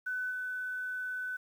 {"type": "tone with level steps", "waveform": "sine", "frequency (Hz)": 1503, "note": "F#6", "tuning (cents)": 27, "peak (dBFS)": [-32, -34], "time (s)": [0.06, 1.37], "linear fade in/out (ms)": 10, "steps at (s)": 0.3, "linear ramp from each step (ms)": 20, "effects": ["10-bit"]}